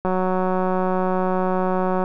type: click train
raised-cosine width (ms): 1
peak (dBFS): -9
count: 369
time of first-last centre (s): 0.05-2.039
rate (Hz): 185
effects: none